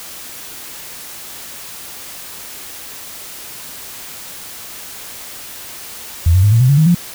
sine tone with pitch steps, 84.1 / 93.31 / 103.54 / 114.88 / 127.47 / 141.44 / 156.94 / 174.13 Hz, E2 / F#2 / G#2 / A#2 / C3 / C#3 / D#3 / F3, +35 / +15 / -5 / -25 / -45 / +35 / +15 / -5 cents, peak -7 dBFS, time 6.26-6.948 s, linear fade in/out 5 ms, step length 86 ms, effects white hiss -32 dBFS RMS until 7.14 s

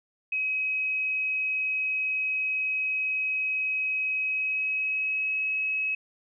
sine tone with pitch glide, 2542 to 2563 Hz, D#7 to E7, +36 to -49 cents, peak -25 dBFS, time 0.32-5.95 s, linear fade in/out 5 ms, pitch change +15 cents, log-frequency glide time 4.2-5.38 s, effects none

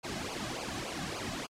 pink noise with flanger, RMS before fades -37 dBFS, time 0.03-1.47 s, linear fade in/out 20 ms, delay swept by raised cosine 0.53 to 2.23 ms, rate 3.5 Hz, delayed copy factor -0.9, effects low-pass 7000 Hz 12 dB/octave + MP3 96 kbps

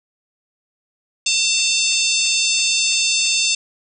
harmonic tone with a mistuned harmonic, 897 Hz, A5, 33 cents sharp, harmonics 3 / 4 / 5 / 6 / 7 / 8 / 9, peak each -21 / -22 / -23 / -24 / -24 / -25 / -26 dBFS, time 1.26-3.55 s, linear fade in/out 5 ms, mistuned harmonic 6, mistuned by -49 cents, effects none

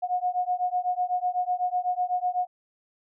sine beating tone pair, 720 / 728 Hz, F#5 / F#5, -47 / -28 cents, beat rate 8 Hz, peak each -27 dBFS, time 0.02-2.47 s, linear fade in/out 20 ms, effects none

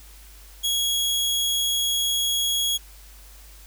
sawtooth tone, 3322 Hz, G#7, in tune, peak -18 dBFS, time 0.63-2.78 s, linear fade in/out 20 ms, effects added 50 Hz sine -45 dBFS peak until 3.66 s + white hiss -50 dBFS RMS until 3.66 s

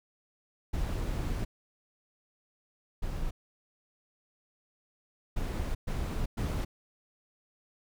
brown noise bursts at uneven times, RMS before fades -32 dBFS, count 5, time 0.73-1.45 / 3.02-3.31 / 5.36-5.75 / 5.87-6.26 / 6.37-6.65 s, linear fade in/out 10 ms, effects none

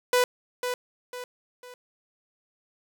sawtooth tone with echo, 495.8 Hz, B4, 7 cents sharp, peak -15 dBFS, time 0.13-0.24 s, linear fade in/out 2 ms, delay 500 ms, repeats 3, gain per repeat -8 dB, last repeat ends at 1.74 s, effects none

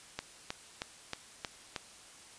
click train, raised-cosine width 0.2 ms, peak -18 dBFS, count 6, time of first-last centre 0.19-1.762 s, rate 3.18 Hz, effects white hiss -54 dBFS RMS until 2.38 s + resampled to 22050 Hz

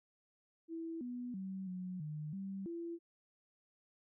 sine tone with pitch steps, 328.8 / 245.5 / 190.8 / 182.9 / 151.8 / 194.2 / 338.3 Hz, E4 / B3 / G3 / F#3 / D#3 / G3 / E4, -4 / -10 / -47 / -20 / -42 / -16 / +45 cents, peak -40 dBFS, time 0.68-2.99 s, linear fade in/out 50 ms, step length 330 ms, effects none

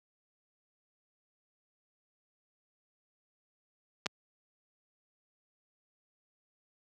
clicks, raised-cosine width 0.2 ms, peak -15 dBFS, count 2, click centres 4.06 / 4.065 s, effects high-pass 100 Hz 12 dB/octave

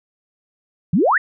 sine exponential sweep, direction up, 146.83 to 1975 Hz, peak -12 dBFS, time 0.93-1.18 s, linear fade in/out 5 ms, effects none

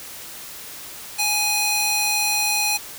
square tone with high-pass filter, 830.6 Hz, G#5, in tune, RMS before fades -21 dBFS, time 1.18-2.78 s, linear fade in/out 20 ms, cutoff 2200 Hz, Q 0.56, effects white hiss -37 dBFS RMS until 2.98 s

